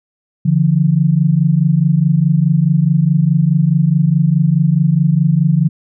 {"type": "tone pair together", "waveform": "sine", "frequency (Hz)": [145.45, 170.2], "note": ["D3", "F3"], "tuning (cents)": [-16, -44], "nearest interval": "minor third", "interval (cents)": 272, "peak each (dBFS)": [-12, -12], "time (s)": [0.45, 5.69], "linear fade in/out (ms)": 10, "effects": []}